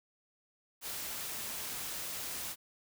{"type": "noise", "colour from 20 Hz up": "white", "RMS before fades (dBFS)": -40, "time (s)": [0.81, 2.56], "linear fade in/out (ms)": 50, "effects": []}